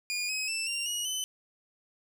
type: tone with pitch steps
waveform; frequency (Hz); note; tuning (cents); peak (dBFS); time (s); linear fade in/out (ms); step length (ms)
20% pulse; 2432 / 2541 / 2655 / 2774 / 2899 / 3029; D#7 / D#7 / E7 / F7 / F#7 / F#7; -40 / +36 / +12 / -12 / -36 / +40; -25; 0.1-1.24; 0; 190
effects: none